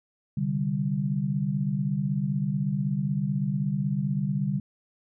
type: chord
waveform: sine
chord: C suspended second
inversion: none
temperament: equal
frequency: 130.81 / 146.83 / 196 Hz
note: C3 / D3 / G3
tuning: 0 / 0 / 0 cents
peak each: -32 / -27 / -28 dBFS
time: 0.37-4.6 s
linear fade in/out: 5 ms
effects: none